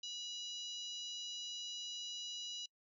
harmonic tone with a mistuned harmonic, 987.8 Hz, B5, in tune, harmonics 3 / 4 / 5 / 6 / 7, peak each -46 / -47 / -55 / -51 / -56 dBFS, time 0.03-2.66 s, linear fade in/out 5 ms, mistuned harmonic 3, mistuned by -34 cents, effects noise-tail reverb RT60 0.1 s tail -26 dB re dry

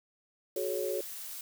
blue noise, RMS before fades -42 dBFS, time 0.56-1.41 s, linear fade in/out 2 ms
sine chord, F# suspended second, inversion none, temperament equal with one note detuned, 370 / 425.7 / 554.4 Hz, F#4 / G#4 / C#5, 0 / +43 / 0 cents, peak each -35 dBFS, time 0.56-1.01 s, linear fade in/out 5 ms
effects none

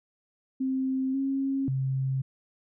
sine tone with pitch steps, 263.1 / 271.1 / 133.2 Hz, C4 / C#4 / C3, +10 / -38 / +31 cents, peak -25 dBFS, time 0.6-2.22 s, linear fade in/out 10 ms, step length 540 ms, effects none

